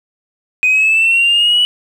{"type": "linear sweep", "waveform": "sine", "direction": "up", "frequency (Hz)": [2489, 2960], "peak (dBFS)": -7, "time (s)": [0.63, 1.65], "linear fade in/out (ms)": 0, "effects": ["tanh soft clip ceiling -6 dBFS", "7-bit"]}